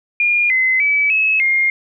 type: tone with pitch steps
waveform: sine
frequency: 2419 / 2048 / 2293 / 2581 / 2126 Hz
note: D#7 / C7 / D7 / E7 / C7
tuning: -49 / -38 / -42 / -37 / +27 cents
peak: -12 dBFS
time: 0.2-1.7 s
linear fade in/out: 2 ms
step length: 300 ms
effects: none